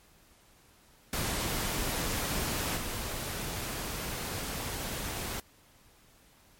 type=noise with level steps; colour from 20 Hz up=pink; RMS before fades=-32 / -36 dBFS; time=1.13-5.4 s; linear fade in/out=2 ms; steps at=2.76 s; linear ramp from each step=20 ms; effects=pink hiss -61 dBFS RMS until 6.59 s + MP3 64 kbps